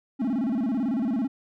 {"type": "tone with vibrato", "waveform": "triangle", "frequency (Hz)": 245.1, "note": "B3", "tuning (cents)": -13, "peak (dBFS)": -21, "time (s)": [0.19, 1.28], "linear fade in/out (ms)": 20, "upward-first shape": "square", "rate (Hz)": 18, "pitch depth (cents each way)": 190, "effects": []}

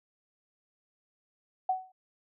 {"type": "tone with exponential decay", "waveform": "sine", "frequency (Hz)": 749, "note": "F#5", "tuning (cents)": 21, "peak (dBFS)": -22, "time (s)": [1.69, 1.92], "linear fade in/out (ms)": 5, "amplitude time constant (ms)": 50, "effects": []}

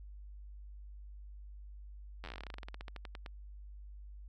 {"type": "slowing click train", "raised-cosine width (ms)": 0.3, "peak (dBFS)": -29, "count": 25, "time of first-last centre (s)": [2.24, 3.262], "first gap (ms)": 10, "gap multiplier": 1.11, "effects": ["added 50 Hz sine -47 dBFS peak until 4.28 s"]}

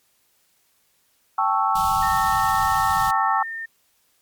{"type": "chord", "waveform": "sine", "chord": "A dominant seventh", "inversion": "third", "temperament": "equal with one note detuned", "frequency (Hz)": [784, 877, 1108.7, 1318.5], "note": ["G5", "A5", "C#6", "E6"], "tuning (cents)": [0, -6, 0, 0], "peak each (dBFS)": -23, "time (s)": [1.38, 3.43], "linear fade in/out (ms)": 5}
{"type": "band-stop noise", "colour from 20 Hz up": "pink", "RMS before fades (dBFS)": -32, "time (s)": [1.75, 3.11], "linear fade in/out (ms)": 5, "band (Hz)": [190, 2800], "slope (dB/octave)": 48}
{"type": "tone with pitch glide", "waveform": "sine", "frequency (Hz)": [1827, 1814.4], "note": ["A#6", "A#6"], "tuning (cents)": [-35, -47], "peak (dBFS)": -28, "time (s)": [2.02, 3.66], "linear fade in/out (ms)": 10, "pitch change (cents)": -12, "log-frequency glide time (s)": [2.75, 3.31]}
{"effects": ["white hiss -64 dBFS RMS until 4.21 s", "MP3 96 kbps"]}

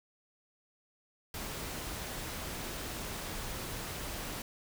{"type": "noise", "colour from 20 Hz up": "pink", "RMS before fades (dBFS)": -40, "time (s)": [1.34, 4.42], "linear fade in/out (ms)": 2, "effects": []}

